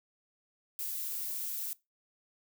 violet noise, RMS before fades -37 dBFS, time 0.79-1.73 s, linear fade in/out 0 ms, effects noise-tail reverb RT60 0.2 s tail -20 dB re dry

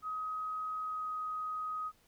sine tone with pitch glide, 1263 to 1255.7 Hz, D#6 to D#6, +26 to +15 cents, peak -35 dBFS, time 0.02-1.92 s, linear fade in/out 50 ms, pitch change -11 cents, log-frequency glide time 0.81-1.1 s, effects pink hiss -68 dBFS RMS until 2.07 s

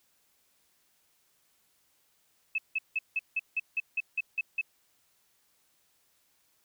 sine tone bursts, 2600 Hz, E7, 24 cents flat, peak -26 dBFS, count 11, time 2.55-4.613 s, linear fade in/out 5 ms, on 33 ms, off 170 ms, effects white hiss -70 dBFS RMS until 6.64 s

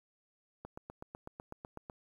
click train, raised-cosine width 1 ms, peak -30 dBFS, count 11, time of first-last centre 0.65-1.898 s, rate 8.01 Hz, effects 10-bit

